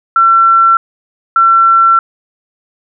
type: tone pair in turn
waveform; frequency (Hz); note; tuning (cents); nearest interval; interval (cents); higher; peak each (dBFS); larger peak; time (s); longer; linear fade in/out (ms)
sine; 1350 / 1350; E6 / E6; +41 / +41; unison; 0; neither; -4; neither; 0.16-0.77 / 1.36-1.99; second; 2
effects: none